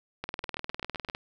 two click trains, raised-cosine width 0.3 ms, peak -20 / -17 dBFS, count 6 / 19, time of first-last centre 0.44-1.088 / 0.24-1.149 s, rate 7.72 / 19.8 Hz, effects none

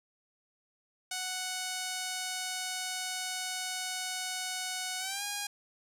5% pulse tone with pitch glide, 740 to 816.4 Hz, F#5 to G#5, 0 to -30 cents, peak -22 dBFS, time 1.11-5.47 s, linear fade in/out 5 ms, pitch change +170 cents, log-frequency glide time 4.99-5.23 s, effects none

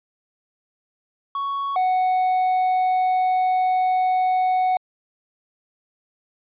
triangle tone pair in turn, 1113 / 741.1 Hz, C#6 / F#5, +7 / +3 cents, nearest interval perfect fifth, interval 704 cents, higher first, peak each -21 / -15 dBFS, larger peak second, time 1.35-1.76 / 1.76-4.77 s, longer second, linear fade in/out 2 ms, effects resampled to 8000 Hz

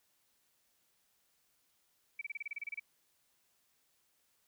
sine tone bursts, 2300 Hz, D7, 37 cents flat, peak -37 dBFS, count 12, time 2.19-2.797 s, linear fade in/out 5 ms, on 24 ms, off 29 ms, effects white hiss -75 dBFS RMS until 4.47 s

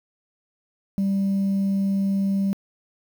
sine tone, 196 Hz, G3, in tune, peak -17 dBFS, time 0.98-2.53 s, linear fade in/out 0 ms, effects tanh soft clip ceiling -18 dBFS + 8-bit

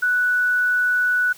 sine tone, 1480 Hz, F#6, in tune, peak -16 dBFS, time 0.02-1.33 s, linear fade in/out 10 ms, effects white hiss -46 dBFS RMS until 1.37 s

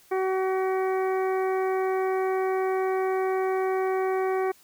harmonic tone, 378 Hz, F#4, 37 cents sharp, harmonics 1 / 2 / 3 / 4 / 5 / 6, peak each -24 / -30 / -35 / -41 / -40 / -42 dBFS, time 0.11-4.52 s, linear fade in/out 10 ms, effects white hiss -57 dBFS RMS until 4.63 s

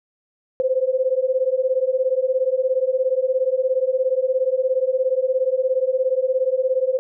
sine beating tone pair, 510 / 527 Hz, C5 / C5, -44 / +12 cents, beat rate 17 Hz, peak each -20 dBFS, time 0.6-6.99 s, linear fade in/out 0 ms, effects none

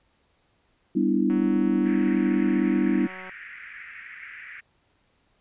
sine chord, E minor seventh, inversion first, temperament equal, 196 / 246.9 / 293.7 / 329.6 Hz, G3 / B3 / D4 / E4, 0 / 0 / 0 / 0 cents, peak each -25 dBFS, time 0.95-3.07 s, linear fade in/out 10 ms
click train, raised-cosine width 0.5 ms, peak -27 dBFS, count 372, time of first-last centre 1.3-3.295 s, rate 186 Hz
pink band-pass noise, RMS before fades -42 dBFS, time 1.85-4.61 s, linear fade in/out 10 ms, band 1600 to 2300 Hz, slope 48 dB/octave
effects pink hiss -67 dBFS RMS until 5.4 s + resampled to 8000 Hz

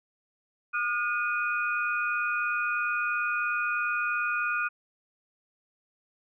sine tone cluster, 1214 / 1437 / 2477 Hz, D#6 / F6 / D#7, -43 / +49 / -8 cents, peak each -32 / -28 / -32 dBFS, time 0.73-4.69 s, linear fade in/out 20 ms, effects none

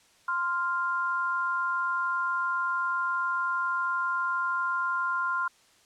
sine tone pair together, 1044.3 / 1396.9 Hz, C6 / F6, -4 / 0 cents, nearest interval perfect fourth, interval 504 cents, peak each -29 / -28 dBFS, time 0.28-5.48 s, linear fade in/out 5 ms, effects white hiss -61 dBFS RMS until 5.85 s + low-pass 8000 Hz 12 dB/octave

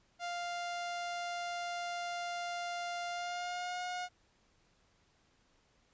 sawtooth tone with pitch glide, 698.5 to 720.6 Hz, F5 to F#5, 0 to -46 cents, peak -33 dBFS, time 0.19-4.09 s, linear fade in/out 50 ms, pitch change +54 cents, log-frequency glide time 3.09-3.81 s, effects pink hiss -71 dBFS RMS until 5.93 s + resampled to 16000 Hz

